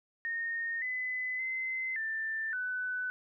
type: tone with pitch steps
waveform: sine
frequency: 1843 / 2014 / 2057 / 1779 / 1499 Hz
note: A#6 / B6 / C7 / A6 / F#6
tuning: -20 / +33 / -30 / +19 / +22 cents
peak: -32 dBFS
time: 0.25-3.1 s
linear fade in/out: 0 ms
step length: 570 ms
effects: none